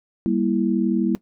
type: chord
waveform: sine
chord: E diminished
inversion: first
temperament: just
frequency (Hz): 197.78 / 237.3 / 329.6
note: G3 / Bb3 / E4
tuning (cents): +16 / +31 / 0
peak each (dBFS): -22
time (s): 0.26-1.15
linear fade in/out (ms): 0
effects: noise-tail reverb RT60 0.1 s tail -17 dB re dry